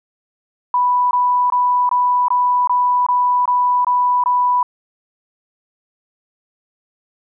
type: tone bursts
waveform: sine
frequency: 987.8 Hz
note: B5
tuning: in tune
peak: -12 dBFS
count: 10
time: 0.74-4.629 s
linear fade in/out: 2 ms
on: 370 ms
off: 21 ms
effects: none